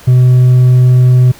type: tone with hard clipping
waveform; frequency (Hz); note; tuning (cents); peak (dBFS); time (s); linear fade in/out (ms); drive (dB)
sine; 126.1; B2; +36; -4; 0.07-1.32; 10; 2
effects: pink hiss -37 dBFS RMS until 1.39 s